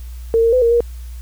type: tone with pitch steps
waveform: sine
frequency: 455.7 / 459.7 / 506 / 465.4 / 473.3 Hz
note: A#4 / A#4 / B4 / A#4 / A#4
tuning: -39 / -24 / +42 / -3 / +26 cents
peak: -10 dBFS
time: 0.34-0.805 s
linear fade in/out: 0 ms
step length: 93 ms
effects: added 60 Hz sine -28 dBFS peak until 1.21 s + white hiss -48 dBFS RMS until 1.21 s